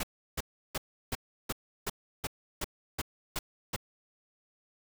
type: noise bursts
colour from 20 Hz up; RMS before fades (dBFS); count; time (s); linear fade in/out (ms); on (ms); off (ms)
pink; -33; 11; 0-3.763; 5; 33; 340
effects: none